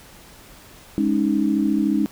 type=chord; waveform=sine; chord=Ab suspended fourth; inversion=none; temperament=equal; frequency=207.7 / 277.2 / 311.1 Hz; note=Ab3 / Db4 / Eb4; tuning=0 / 0 / 0 cents; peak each=-21 / -22 / -21 dBFS; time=0.98-2.06 s; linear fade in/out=0 ms; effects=pink hiss -46 dBFS RMS until 2.11 s